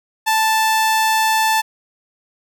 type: tone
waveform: sawtooth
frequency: 880 Hz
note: A5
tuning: in tune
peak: -10 dBFS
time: 0.26-1.62 s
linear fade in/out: 20 ms
effects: none